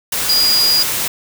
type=tone in noise; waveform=sine; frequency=4874 Hz; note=D#8; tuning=37 cents flat; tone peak=-11 dBFS; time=0.29-0.83 s; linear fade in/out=5 ms; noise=white; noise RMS=-19 dBFS; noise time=0.12-1.08 s; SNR=+5 dB; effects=none